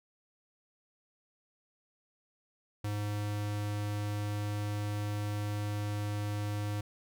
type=tone; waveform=square; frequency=103.83 Hz; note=G#2; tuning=in tune; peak=-33 dBFS; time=2.84-6.81 s; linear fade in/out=5 ms; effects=none